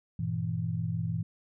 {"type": "chord", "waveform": "sine", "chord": "E diminished", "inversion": "first", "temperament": "just", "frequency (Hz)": [98.89, 118.67, 164.81], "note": ["G2", "Bb2", "E3"], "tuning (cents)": [16, 31, 0], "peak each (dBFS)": [-35, -33, -32], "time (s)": [0.19, 1.23], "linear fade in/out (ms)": 5, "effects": []}